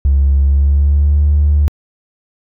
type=tone with pitch glide; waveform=triangle; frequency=69 to 73.53 Hz; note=C#2 to D2; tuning=-7 to +3 cents; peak=-4 dBFS; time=0.05-1.68 s; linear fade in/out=0 ms; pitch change=+110 cents; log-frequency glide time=0.42-1.22 s; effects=tanh soft clip ceiling -5 dBFS